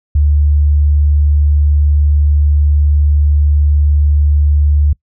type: tone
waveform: sine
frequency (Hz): 73.42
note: D2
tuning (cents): 0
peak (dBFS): -7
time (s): 0.15-4.93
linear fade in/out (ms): 5
effects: noise-tail reverb RT60 0.1 s tail -24 dB re dry